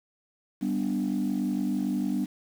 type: chord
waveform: sine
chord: G major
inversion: none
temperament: equal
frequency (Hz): 196 / 246.9 / 293.7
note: G3 / B3 / D4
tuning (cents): 0 / 0 / 0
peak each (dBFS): -28 / -28 / -29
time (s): 0.61-2.26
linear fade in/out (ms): 20
effects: tanh soft clip ceiling -20 dBFS + 8-bit